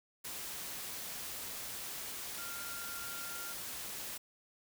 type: tone in noise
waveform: sine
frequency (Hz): 1394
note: F6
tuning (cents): -4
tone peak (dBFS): -46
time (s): 2.38-3.53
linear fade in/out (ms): 10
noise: white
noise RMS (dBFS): -43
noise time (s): 0.24-4.18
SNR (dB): -6
effects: none